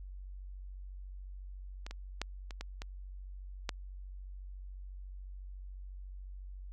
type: clicks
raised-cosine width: 0.2 ms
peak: -26 / -27 / -17 / -28 / -23 / -25 / -16 dBFS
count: 7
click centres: 1.865 / 1.91 / 2.216 / 2.508 / 2.61 / 2.819 / 3.692 s
effects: added 47 Hz sine -43 dBFS peak until 6.72 s